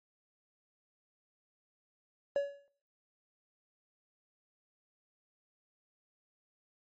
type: tone with exponential decay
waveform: triangle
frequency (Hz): 565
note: C#5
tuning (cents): +33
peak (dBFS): -23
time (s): 2.36-2.68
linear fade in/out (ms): 1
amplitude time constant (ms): 68
effects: noise-tail reverb RT60 0.5 s tail -19 dB re dry + MP3 32 kbps